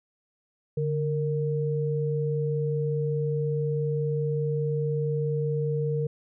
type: tone pair together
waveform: sine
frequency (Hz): 145.76 / 462.4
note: D3 / A#4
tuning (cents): -13 / -14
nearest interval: octave + minor sixth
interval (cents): 1999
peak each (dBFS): -26 / -28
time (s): 0.77-6.07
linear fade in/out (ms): 5
effects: none